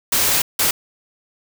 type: noise bursts at uneven times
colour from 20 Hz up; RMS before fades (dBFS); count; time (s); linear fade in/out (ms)
white; -17; 2; 0.12-0.42 / 0.59-0.71; 5
effects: none